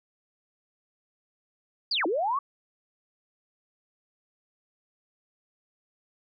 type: linear two-way sweep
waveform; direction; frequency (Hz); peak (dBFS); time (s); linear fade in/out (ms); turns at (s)
sine; down then up; 4978 to 296.3 to 1154; -24; 1.91-2.39; 5; 2.06
effects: none